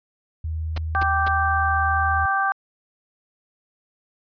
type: tone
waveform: sine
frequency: 79.6 Hz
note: D#2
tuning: 40 cents sharp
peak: -24 dBFS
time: 0.44-2.26 s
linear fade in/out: 5 ms
type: noise bursts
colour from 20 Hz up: pink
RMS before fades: -29 dBFS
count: 3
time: 0.76-1.283 s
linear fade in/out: 5 ms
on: 21 ms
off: 230 ms
type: harmonic tone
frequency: 390.7 Hz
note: G4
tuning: 6 cents flat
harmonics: 2 / 3 / 4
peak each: -23 / -23 / -23 dBFS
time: 0.95-2.52 s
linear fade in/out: 0 ms
effects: resampled to 11025 Hz